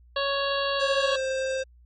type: harmonic tone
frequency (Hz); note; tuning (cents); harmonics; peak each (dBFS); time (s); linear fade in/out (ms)
556; C#5; +5; 1 / 2 / 3 / 5 / 6 / 7 / 8; -27 / -30 / -32 / -34 / -35 / -35 / -36; 0.16-1.16; 5
type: tone with pitch glide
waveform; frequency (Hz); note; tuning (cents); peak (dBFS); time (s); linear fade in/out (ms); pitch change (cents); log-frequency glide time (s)
square; 542 to 527.5; C#5 to C5; -39 to +14; -26; 0.79-1.64; 20; -47; 1-1.13
effects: added 60 Hz sine -51 dBFS peak until 1.85 s + MP3 32 kbps